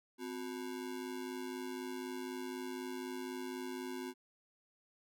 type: ring-modulated tone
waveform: square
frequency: 311.1 Hz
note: D#4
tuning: in tune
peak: -38 dBFS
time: 0.18-4.14 s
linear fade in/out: 50 ms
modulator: 52 Hz
effects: none